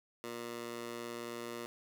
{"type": "tone with high-pass filter", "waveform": "15% pulse", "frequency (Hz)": 118.4, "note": "A#2", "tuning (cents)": 27, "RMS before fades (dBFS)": -43, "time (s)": [0.24, 1.66], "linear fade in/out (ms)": 0, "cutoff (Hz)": 340, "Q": 0.77, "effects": []}